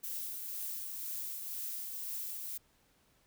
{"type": "noise with tremolo", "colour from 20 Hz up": "violet", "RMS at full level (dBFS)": -39, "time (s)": [0.03, 2.58], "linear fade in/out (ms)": 10, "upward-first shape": "triangle", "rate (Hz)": 2, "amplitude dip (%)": 35, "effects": ["pink hiss -70 dBFS RMS until 3.26 s"]}